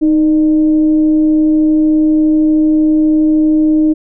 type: tone with frequency modulation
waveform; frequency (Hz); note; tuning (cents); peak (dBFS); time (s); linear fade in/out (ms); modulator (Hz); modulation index
sine; 310.3; D#4; -5; -7; 0.01-3.94; 20; 292; 0.23
effects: none